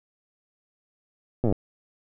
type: slowing click train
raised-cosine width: 2 ms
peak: -11 dBFS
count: 10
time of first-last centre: 1.44-1.525 s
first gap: 8 ms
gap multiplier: 1.04
effects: none